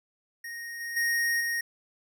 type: tone with level steps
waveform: square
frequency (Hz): 1864.7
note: A#6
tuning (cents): 0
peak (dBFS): -37 / -34 / -25 / -28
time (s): 0.44-1.61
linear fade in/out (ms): 5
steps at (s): 0.8 / 0.96 / 1.4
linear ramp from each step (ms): 10
effects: none

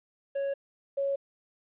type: tone pair in turn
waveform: triangle / sine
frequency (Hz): 554.4 / 554.4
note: C#5 / C#5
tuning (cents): 0 / 0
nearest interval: unison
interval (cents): 0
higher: neither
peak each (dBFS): -26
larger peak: neither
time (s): 0.35-0.54 / 0.97-1.16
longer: neither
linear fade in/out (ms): 10
effects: resampled to 8000 Hz + 11-bit

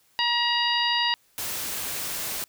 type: harmonic tone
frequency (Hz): 952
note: A#5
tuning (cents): +36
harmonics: 1 / 2 / 3 / 4 / 5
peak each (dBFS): -27 / -28 / -26 / -29 / -29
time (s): 0.19-1.14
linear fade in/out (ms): 0
type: noise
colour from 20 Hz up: white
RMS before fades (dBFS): -31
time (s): 1.38-2.44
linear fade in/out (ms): 0
effects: white hiss -63 dBFS RMS until 2.48 s

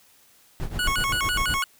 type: noise with tremolo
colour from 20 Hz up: brown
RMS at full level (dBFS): -26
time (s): 0.6-1.59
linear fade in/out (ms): 0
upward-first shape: triangle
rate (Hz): 7.9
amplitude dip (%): 90
type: tone with vibrato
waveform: 25% pulse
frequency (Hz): 1268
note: D#6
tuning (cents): +32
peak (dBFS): -19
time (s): 0.79-1.64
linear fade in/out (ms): 2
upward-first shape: square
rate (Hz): 6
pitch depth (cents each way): 250
effects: white hiss -57 dBFS RMS until 1.79 s

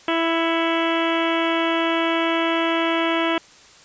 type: harmonic tone with a mistuned harmonic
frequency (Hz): 330.7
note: E4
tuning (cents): +6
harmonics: 1 / 2 / 3 / 4 / 5 / 6 / 7 / 8 / 9 / 10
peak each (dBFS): -22 / -25 / -27 / -28 / -31 / -32 / -31 / -31 / -32 / -33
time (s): 0.08-3.38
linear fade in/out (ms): 2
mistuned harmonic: 7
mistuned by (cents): -49
effects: white hiss -48 dBFS RMS until 3.84 s + resampled to 16000 Hz

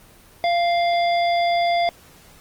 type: harmonic tone with a mistuned harmonic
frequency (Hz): 690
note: F5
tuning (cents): -21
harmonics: 1 / 3 / 5 / 7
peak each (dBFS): -17 / -27 / -31 / -34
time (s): 0.44-1.89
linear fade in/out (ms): 0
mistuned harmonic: 3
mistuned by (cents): +23
effects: pink hiss -49 dBFS RMS until 2.4 s + Opus 24 kbps

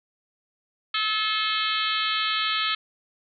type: harmonic tone with a mistuned harmonic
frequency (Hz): 432.1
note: A4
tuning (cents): -31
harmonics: 3 / 4 / 5 / 6 / 7 / 8 / 9 / 10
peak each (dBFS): -28 / -33 / -33 / -32 / -29 / -32 / -32 / -34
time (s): 0.94-2.75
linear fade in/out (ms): 5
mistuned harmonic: 7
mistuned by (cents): +61
effects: none

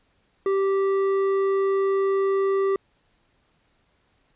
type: tone with hard clipping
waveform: sine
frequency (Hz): 390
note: G4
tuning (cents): -9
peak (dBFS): -21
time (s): 0.46-2.76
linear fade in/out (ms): 2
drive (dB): 8
effects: pink hiss -66 dBFS RMS until 4.35 s + resampled to 8000 Hz

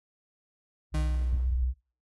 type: tone with pitch glide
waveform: sine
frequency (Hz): 61.74 to 62.64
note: B1 to B1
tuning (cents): 0 to +25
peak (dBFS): -25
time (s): 0.92-1.74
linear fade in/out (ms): 50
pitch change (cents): +25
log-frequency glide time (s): 1.24-1.5
type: tone with exponential decay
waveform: 35% pulse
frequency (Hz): 153.5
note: D#3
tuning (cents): -23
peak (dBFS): -28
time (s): 0.94-1.63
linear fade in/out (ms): 5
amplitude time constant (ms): 150
effects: noise-tail reverb RT60 0.4 s tail -23 dB re dry + AAC 32 kbps

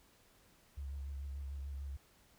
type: tone with vibrato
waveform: sine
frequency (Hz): 69.4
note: C#2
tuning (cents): +3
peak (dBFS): -40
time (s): 0.77-1.97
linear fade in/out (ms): 10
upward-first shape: sine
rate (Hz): 6.8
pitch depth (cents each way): 37
effects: pink hiss -67 dBFS RMS until 2.38 s

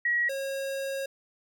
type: tone pair in turn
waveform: sine / square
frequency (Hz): 1911 / 543.9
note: A#6 / C#5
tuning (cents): +43 / -33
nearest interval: octave + minor seventh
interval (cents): 2176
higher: first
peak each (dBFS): -23 / -31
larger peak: first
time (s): 0.05-0.29 / 0.29-1.06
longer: second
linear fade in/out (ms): 5
effects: none

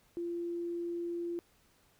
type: tone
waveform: sine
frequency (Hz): 343.7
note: F4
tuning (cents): -28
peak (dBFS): -34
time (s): 0.17-1.39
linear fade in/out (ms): 0
effects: pink hiss -68 dBFS RMS until 1.99 s

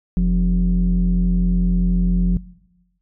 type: tone pair together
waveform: sine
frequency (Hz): 44.67 / 178.5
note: F1 / F3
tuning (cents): +40 / +38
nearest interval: 2 octaves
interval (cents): 2398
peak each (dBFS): -15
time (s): 0.17-2.37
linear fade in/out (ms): 0
effects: noise-tail reverb RT60 1.0 s tail -21 dB re dry + tanh soft clip ceiling -10 dBFS

